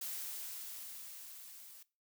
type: noise with level ramp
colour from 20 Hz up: blue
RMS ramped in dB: -41 to -55 dBFS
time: 0.01-1.83 s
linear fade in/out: 5 ms
effects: noise-tail reverb RT60 0.3 s tail -20 dB re dry